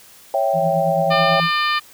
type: chord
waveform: sine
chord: C# diminished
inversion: none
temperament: equal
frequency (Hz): 554.4 / 659.3 / 784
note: C#5 / E5 / G5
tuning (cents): 0 / 0 / 0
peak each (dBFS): -20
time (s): 0.34-1.4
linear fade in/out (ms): 2
type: tone with tremolo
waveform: sine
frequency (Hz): 165.9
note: E3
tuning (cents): +11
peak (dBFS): -19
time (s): 0.53-1.51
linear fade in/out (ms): 50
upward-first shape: triangle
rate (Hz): 9.1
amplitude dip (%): 80
type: harmonic tone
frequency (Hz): 600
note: D5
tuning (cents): +37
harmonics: 2 / 3 / 4 / 5 / 6 / 7 / 8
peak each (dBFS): -19 / -23 / -25 / -27 / -29 / -30 / -31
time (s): 1.1-1.8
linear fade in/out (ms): 20
effects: white hiss -46 dBFS RMS until 1.93 s